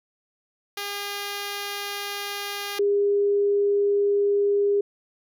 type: tone pair in turn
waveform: 5% pulse / sine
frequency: 405.2 / 405.2 Hz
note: G#4 / G#4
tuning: -43 / -43 cents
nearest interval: unison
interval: 0 cents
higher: neither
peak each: -18 dBFS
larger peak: neither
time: 0.77-2.79 / 2.79-4.81 s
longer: neither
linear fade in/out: 5 ms
effects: none